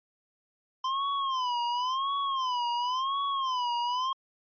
square tone with vibrato, 1032 Hz, C6, 24 cents flat, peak -28 dBFS, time 0.84-4.13 s, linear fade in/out 5 ms, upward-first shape sine, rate 0.94 Hz, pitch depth 140 cents each way, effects resampled to 11025 Hz

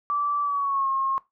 sine tone with pitch glide, 1161 to 1077 Hz, D6 to C6, -20 to +50 cents, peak -22 dBFS, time 0.1-1.18 s, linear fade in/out 0 ms, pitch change -130 cents, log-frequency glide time 0.42-0.89 s, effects noise-tail reverb RT60 0.2 s tail -19 dB re dry

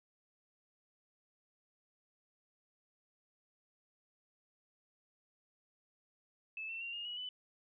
sine tone with pitch steps, 2616 / 2688 / 2762 / 2838 / 2916 / 2996 Hz, E7 / E7 / F7 / F7 / F#7 / F#7, -14 / +33 / -20 / +27 / -26 / +21 cents, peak -40 dBFS, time 6.57-7.29 s, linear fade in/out 2 ms, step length 120 ms, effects none

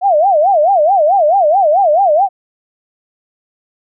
sine tone with vibrato, 690 Hz, F5, 21 cents flat, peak -7 dBFS, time 0.01-2.29 s, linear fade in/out 50 ms, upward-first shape sine, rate 4.6 Hz, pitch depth 270 cents each way, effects none

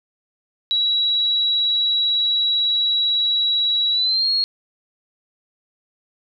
sine tone with pitch glide, 3894 to 4296 Hz, B7 to C8, -25 to +45 cents, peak -16 dBFS, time 0.71-4.44 s, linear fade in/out 0 ms, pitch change +170 cents, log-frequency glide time 3.92-4.3 s, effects none

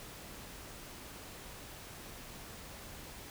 silence, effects pink hiss -49 dBFS RMS until 3.3 s

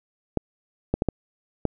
clicks, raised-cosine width 2 ms, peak -8 dBFS, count 5, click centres 0.373 / 0.94 / 1.021 / 1.087 / 1.653 s, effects none

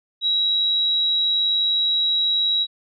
sine tone, 3867 Hz, B7, 37 cents flat, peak -17 dBFS, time 0.21-2.67 s, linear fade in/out 50 ms, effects none

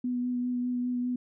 sine tone with vibrato, 246.9 Hz, B3, in tune, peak -27 dBFS, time 0.04-1.16 s, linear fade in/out 5 ms, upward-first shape sine, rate 5 Hz, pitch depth 14 cents each way, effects none

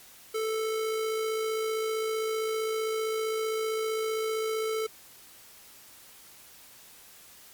square tone with amplitude modulation, 440 Hz, A4, in tune, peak -27 dBFS, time 0.34-4.87 s, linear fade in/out 10 ms, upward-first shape sine, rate 55.4 Hz, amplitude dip 30%, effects white hiss -52 dBFS RMS until 7.53 s + MP3 96 kbps

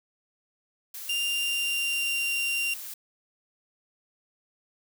blue noise, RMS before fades -39 dBFS, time 0.94-2.94 s, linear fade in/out 5 ms
40% pulse tone with pitch glide, 2794 to 2771 Hz, F7 to F7, 0 to -14 cents, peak -25 dBFS, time 1.09-2.74 s, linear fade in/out 5 ms, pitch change -14 cents, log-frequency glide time 1.23-2.31 s
effects none

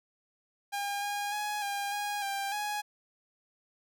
sawtooth tone with pitch steps, 807 / 816 / 836 / 805 / 822 / 793 / 833 Hz, G#5 / G#5 / G#5 / G5 / G#5 / G5 / G#5, -50 / -31 / +11 / +46 / -18 / +20 / +5 cents, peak -28 dBFS, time 0.72-2.82 s, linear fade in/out 20 ms, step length 300 ms, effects none

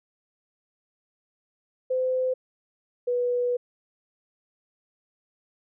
sine tone pair in turn, 513 / 489.6 Hz, C5 / B4, -34 / -15 cents, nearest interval minor second, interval 81 cents, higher first, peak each -22 dBFS, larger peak neither, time 1.9-2.34 / 3.07-3.57 s, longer second, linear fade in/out 10 ms, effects none

